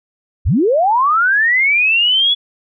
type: linear sweep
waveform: sine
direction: up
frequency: 41.2 to 3423 Hz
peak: -10 dBFS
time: 0.45-2.35 s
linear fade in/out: 20 ms
effects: none